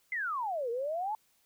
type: exponential two-way sweep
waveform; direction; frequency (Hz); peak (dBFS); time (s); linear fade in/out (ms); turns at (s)
sine; down then up; 2111 to 454.4 to 891; -31; 0.12-1.15; 2; 0.7
effects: white hiss -70 dBFS RMS until 1.45 s